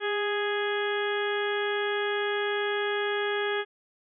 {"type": "harmonic tone with a mistuned harmonic", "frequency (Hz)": 415.3, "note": "G#4", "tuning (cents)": 0, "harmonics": [1, 2, 3, 4, 5, 6, 7, 8], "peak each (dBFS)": [-28, -36, -37, -32, -39, -42, -43, -38], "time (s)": [0, 3.65], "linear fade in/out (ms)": 50, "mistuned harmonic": 1, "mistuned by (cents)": -29, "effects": []}